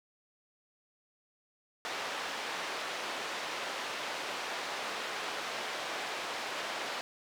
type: band-pass noise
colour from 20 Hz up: pink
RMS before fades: -38 dBFS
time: 1.85-7.01 s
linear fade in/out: 0 ms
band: 570 to 4300 Hz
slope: 12 dB/octave
effects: none